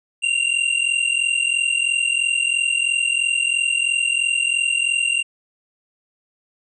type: tone pair together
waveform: square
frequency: 2751 / 2794 Hz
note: F7 / F7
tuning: -27 / 0 cents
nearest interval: unison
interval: 27 cents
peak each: -21 dBFS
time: 0.22-5.23 s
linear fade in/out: 20 ms
effects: resampled to 24000 Hz